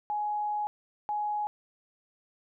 sine tone pair in turn, 837 / 837 Hz, G#5 / G#5, +13 / +13 cents, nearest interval unison, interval 0 cents, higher neither, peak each -28 dBFS, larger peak neither, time 0.1-0.67 / 1.09-1.47 s, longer first, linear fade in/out 0 ms, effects none

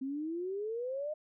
sine exponential sweep, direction up, 260.1 to 622.3 Hz, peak -34 dBFS, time 0.01-1.14 s, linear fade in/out 10 ms, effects none

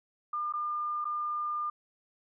sine tone with dropouts, 1204 Hz, D6, 43 cents sharp, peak -30 dBFS, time 0.33-1.7 s, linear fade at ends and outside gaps 5 ms, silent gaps 0.525-0.536 / 1.045-1.052 s, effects none

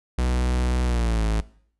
45% pulse tone with pitch glide, 61.74 to 54.06 Hz, B1 to A1, 0 to -30 cents, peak -20 dBFS, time 0.18-1.41 s, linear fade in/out 5 ms, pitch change -230 cents, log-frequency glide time 0.84-1.23 s, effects noise-tail reverb RT60 0.6 s tail -21 dB re dry + resampled to 24000 Hz

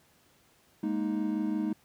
triangle chord, Ab suspended second, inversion none, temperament just, 207.7 / 233.6 / 311.5 Hz, Ab3 / Bb3 / Eb4, 0 / +4 / +2 cents, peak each -30 / -33 / -29 dBFS, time 0.83-1.73 s, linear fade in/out 5 ms, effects pink hiss -64 dBFS RMS until 1.84 s + high-pass 80 Hz 12 dB/octave

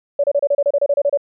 sine tone bursts, 570 Hz, C#5, 48 cents sharp, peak -12 dBFS, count 13, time 0.19-1.174 s, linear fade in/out 5 ms, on 48 ms, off 30 ms, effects none

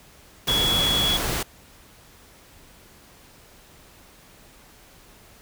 sine tone in noise, 3363 Hz, G#7, 21 cents sharp, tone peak -20 dBFS, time 0.48-1.17 s, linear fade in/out 5 ms, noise pink, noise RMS -26 dBFS, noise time 0.47-1.43 s, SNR +3 dB, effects pink hiss -51 dBFS RMS until 5.41 s

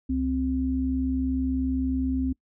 sine tone pair together, 68 / 261.1 Hz, C#2 / C4, -33 / -3 cents, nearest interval octave + major seventh, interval 2330 cents, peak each -29 / -24 dBFS, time 0.09-2.33 s, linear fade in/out 10 ms, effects noise-tail reverb RT60 0.1 s tail -24 dB re dry

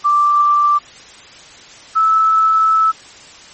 sine tone pair in turn, 1174.7 / 1307.6 Hz, D6 / E6, 0 / -14 cents, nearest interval major second, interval 186 cents, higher second, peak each -9 dBFS, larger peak neither, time 0.04-0.79 / 1.95-2.92 s, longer second, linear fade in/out 20 ms, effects white hiss -39 dBFS RMS until 3.53 s + MP3 32 kbps

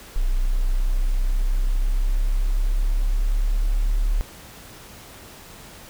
sine linear sweep, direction up, 30.87 to 36.21 Hz, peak -17 dBFS, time 0.16-4.21 s, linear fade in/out 0 ms, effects pink hiss -43 dBFS RMS until 5.89 s

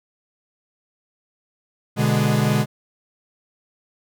45% pulse chord, G# diminished, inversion first, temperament equal, 123.47 / 146.83 / 207.7 Hz, B2 / D3 / G#3, 0 / 0 / 0 cents, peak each -21 dBFS, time 1.96-2.66 s, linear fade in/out 50 ms, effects none

